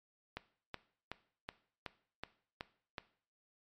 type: click train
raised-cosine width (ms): 0.3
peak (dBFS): -24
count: 8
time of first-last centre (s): 0.37-2.982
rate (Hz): 2.68
effects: noise-tail reverb RT60 0.5 s tail -17 dB re dry + MP3 64 kbps